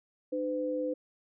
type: tone pair together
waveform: sine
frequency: 301.8 / 507.6 Hz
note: D4 / B4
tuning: +47 / +47 cents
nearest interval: major sixth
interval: 900 cents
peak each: -34 / -31 dBFS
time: 0.32-0.94 s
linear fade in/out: 10 ms
effects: none